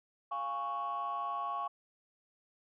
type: chord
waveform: sine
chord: Db major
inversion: first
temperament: equal with one note detuned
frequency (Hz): 698.5 / 822.5 / 1108.7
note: F5 / Ab5 / Db6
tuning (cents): 0 / -17 / 0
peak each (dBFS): -40 / -40 / -34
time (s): 0.31-1.68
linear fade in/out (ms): 10
effects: tanh soft clip ceiling -29 dBFS